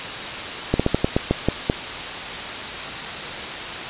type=slowing click train; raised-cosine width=2 ms; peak=-3 dBFS; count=9; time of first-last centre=0.74-1.699 s; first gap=56 ms; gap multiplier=1.21; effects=white hiss -28 dBFS RMS until 3.89 s + resampled to 8000 Hz